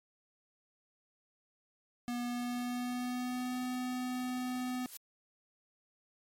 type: tone with pitch glide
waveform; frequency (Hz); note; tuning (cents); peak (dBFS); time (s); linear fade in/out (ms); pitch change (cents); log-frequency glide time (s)
square; 242.1 to 251.5; B3 to B3; -34 to +32; -35; 2.08-4.86; 0; +66; 2.21-3.61
type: noise with exponential growth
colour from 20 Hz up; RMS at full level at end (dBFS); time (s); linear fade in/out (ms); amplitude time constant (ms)
blue; -42; 4.62-4.97; 2; 74
effects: MP3 64 kbps